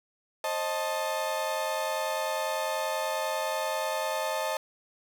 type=chord; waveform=35% pulse; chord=A diminished; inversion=first; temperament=equal with one note detuned; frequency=532.1 / 622.3 / 880 Hz; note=C5 / Eb5 / A5; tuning=+29 / 0 / 0 cents; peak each=-33 / -30 / -31 dBFS; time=0.44-4.57 s; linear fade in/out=2 ms; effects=none